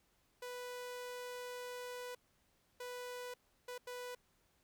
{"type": "tone bursts at uneven times", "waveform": "sawtooth", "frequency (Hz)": 493.9, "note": "B4", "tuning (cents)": 0, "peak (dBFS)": -40, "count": 4, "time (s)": [[0.42, 2.15], [2.8, 3.34], [3.68, 3.78], [3.87, 4.15]], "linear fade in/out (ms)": 5, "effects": ["pink hiss -75 dBFS RMS until 4.63 s"]}